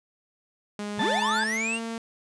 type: tone with pitch glide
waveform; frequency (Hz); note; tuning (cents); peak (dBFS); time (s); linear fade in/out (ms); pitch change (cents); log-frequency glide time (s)
sawtooth; 206.8 to 228.1; G#3 to A#3; -7 to -37; -27; 0.79-1.98; 2; +170; 1.07-1.78
type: linear sweep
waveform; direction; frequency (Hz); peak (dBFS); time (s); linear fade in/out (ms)
square; up; 70.2 to 2900; -27; 0.97-1.8; 50
type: harmonic tone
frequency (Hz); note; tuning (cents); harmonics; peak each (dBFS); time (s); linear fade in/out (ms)
880; A5; 0; 1 / 2 / 4; -27 / -30 / -33; 0.99-1.44; 5
effects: resampled to 22050 Hz